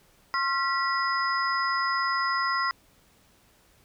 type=tone cluster; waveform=sine; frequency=1070 / 1372 / 1947 / 5030 Hz; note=C6 / F6 / B6 / D#8; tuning=+38 / -31 / -25 / +18 cents; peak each=-27 / -29 / -30 / -34 dBFS; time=0.34-2.71 s; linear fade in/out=0 ms; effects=pink hiss -61 dBFS RMS until 3.84 s